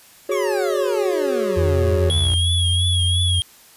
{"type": "chord", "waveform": "triangle", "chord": "F# suspended second", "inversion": "none", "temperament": "equal", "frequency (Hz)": [370, 415.3, 554.4], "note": ["F#4", "G#4", "C#5"], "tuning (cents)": [0, 0, 0], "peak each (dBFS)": -21, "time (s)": [0.29, 2.1], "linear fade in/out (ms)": 5}
{"type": "exponential sweep", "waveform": "25% pulse", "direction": "down", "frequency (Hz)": [1172, 55], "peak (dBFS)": -22, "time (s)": [0.31, 2.35], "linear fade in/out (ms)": 10}
{"type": "tone with pitch glide", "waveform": "sine", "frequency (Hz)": [86.3, 89.19], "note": ["F2", "F2"], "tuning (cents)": [-20, 37], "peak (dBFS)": -17, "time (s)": [1.56, 3.41], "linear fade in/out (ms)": 20, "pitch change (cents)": 57, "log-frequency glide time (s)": [2.52, 2.75]}
{"type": "tone with vibrato", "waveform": "square", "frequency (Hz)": 3322, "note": "G#7", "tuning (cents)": 0, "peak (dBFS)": -20, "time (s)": [2.1, 3.42], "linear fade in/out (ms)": 0, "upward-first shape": "triangle", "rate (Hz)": 2.9, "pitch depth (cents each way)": 66}
{"effects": ["white hiss -48 dBFS RMS until 3.76 s", "resampled to 32000 Hz"]}